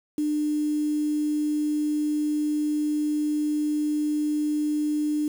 sine tone with quantisation, 300 Hz, D4, 37 cents sharp, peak -22 dBFS, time 0.18-5.28 s, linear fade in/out 2 ms, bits 7, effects none

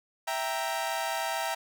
sawtooth chord, E diminished, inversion none, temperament equal, 659.3 / 784 / 932.3 Hz, E5 / G5 / Bb5, 0 / 0 / 0 cents, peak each -30 dBFS, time 0.27-1.55 s, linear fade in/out 10 ms, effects none

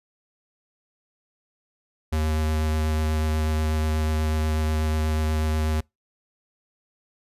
square tone with vibrato, 77.78 Hz, D#2, in tune, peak -22 dBFS, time 2.12-5.81 s, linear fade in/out 10 ms, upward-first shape sine, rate 8.2 Hz, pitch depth 11 cents each way, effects noise-tail reverb RT60 0.2 s tail -26 dB re dry + resampled to 32000 Hz

